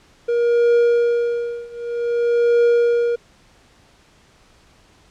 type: tone with tremolo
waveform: triangle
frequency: 473.6 Hz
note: A#4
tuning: 27 cents sharp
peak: -9 dBFS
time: 0.28-3.16 s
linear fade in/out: 10 ms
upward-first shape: triangle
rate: 0.53 Hz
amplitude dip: 95%
effects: pink hiss -53 dBFS RMS until 5.1 s + low-pass 7000 Hz 12 dB/octave